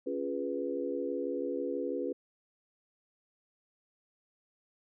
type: chord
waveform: sine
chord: C# dominant seventh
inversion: none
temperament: equal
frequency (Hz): 277.2 / 349.2 / 415.3 / 493.9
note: C#4 / E#4 / G#4 / B4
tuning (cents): 0 / 0 / 0 / 0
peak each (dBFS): -37 / -38 / -38 / -36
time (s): 0.06-2.13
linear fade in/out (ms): 10
effects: none